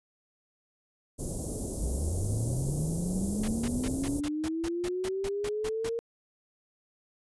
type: band-stop noise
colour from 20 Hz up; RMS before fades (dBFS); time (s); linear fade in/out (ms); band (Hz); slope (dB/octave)
pink; -34; 1.18-4.21; 20; 550 to 7700; 24
type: linear sweep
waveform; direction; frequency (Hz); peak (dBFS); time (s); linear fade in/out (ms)
sine; up; 51.2 to 466.2; -29; 1.78-5.99; 0
type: noise bursts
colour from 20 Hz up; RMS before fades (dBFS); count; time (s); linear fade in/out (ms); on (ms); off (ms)
pink; -38; 13; 3.43-5.893; 5; 51; 150
effects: resampled to 24000 Hz